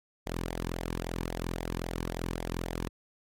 sawtooth tone with flanger, 42.69 Hz, F1, 39 cents flat, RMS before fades -35 dBFS, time 0.26-2.89 s, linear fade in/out 10 ms, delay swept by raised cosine 0.71 to 1.54 ms, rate 3.7 Hz, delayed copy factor -0.65, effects MP3 64 kbps

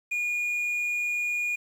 triangle tone with quantisation, 2438 Hz, D#7, 36 cents flat, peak -24 dBFS, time 0.11-1.56 s, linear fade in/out 10 ms, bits 9, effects none

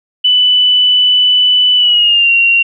sine tone with pitch glide, 2987 to 2755 Hz, F#7 to F7, +16 to -24 cents, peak -6 dBFS, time 0.24-2.63 s, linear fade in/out 10 ms, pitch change -140 cents, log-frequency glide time 1.76-2.31 s, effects none

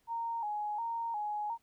sine tone with vibrato, 880 Hz, A5, in tune, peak -33 dBFS, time 0.07-1.58 s, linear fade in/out 50 ms, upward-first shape square, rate 1.4 Hz, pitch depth 86 cents each way, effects pink hiss -74 dBFS RMS until 1.62 s

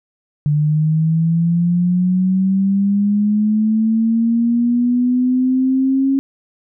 sine linear sweep, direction up, 146.83 to 272.5 Hz, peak -12 dBFS, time 0.46-6.19 s, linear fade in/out 0 ms, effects none

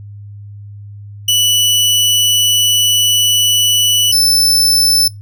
sawtooth tone pair in turn, 2960 / 5274 Hz, F#7 / E8, 0 / 0 cents, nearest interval minor seventh, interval 1000 cents, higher second, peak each -6 dBFS, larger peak neither, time 1.28-4.12 / 4.12-5.08 s, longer first, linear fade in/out 5 ms, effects noise-tail reverb RT60 0.2 s tail -21 dB re dry + added 102 Hz sine -29 dBFS peak until 5.21 s

